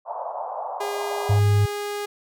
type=band-pass noise; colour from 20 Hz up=pink; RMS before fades=-31 dBFS; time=0.05-1.41 s; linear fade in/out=50 ms; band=600 to 1000 Hz; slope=48 dB/octave
type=tone with pitch glide; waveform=sawtooth; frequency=407.9 to 411.2 Hz; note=G#4 to G#4; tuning=-31 to -17 cents; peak=-23 dBFS; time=0.8-2.06 s; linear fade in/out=10 ms; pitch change=+14 cents; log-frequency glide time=1.06-1.51 s
type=tone; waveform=sine; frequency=102.9 Hz; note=G#2; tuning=16 cents flat; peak=-15 dBFS; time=1.29-1.66 s; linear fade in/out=10 ms
effects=none